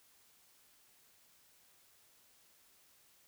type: silence
effects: white hiss -67 dBFS RMS until 3.27 s